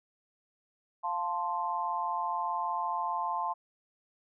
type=chord; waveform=sine; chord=F major; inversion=none; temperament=equal; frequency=698.5 / 880 / 1046.5 Hz; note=F5 / A5 / C6; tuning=0 / 0 / 0 cents; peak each=-37 / -33 / -33 dBFS; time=1.03-3.54 s; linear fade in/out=20 ms; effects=none